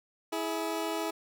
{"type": "tone pair together", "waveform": "20% pulse", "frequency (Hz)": [326.9, 420], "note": ["E4", "G#4"], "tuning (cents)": [-14, 19], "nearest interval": "major third", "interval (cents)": 433, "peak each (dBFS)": [-28, -30], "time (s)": [0.32, 1.11], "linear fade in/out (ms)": 10, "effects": []}